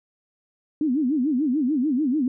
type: tone with vibrato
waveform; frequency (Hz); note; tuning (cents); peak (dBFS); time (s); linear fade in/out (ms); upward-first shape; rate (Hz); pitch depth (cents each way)
sine; 277.2; C#4; 0; -19; 0.81-2.28; 2; sine; 6.8; 240
effects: none